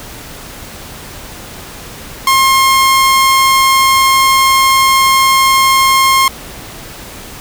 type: tone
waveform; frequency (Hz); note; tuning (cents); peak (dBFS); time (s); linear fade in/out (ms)
sawtooth; 1068; C6; +35; -3; 2.27-6.28; 2
effects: pink hiss -30 dBFS RMS until 7.4 s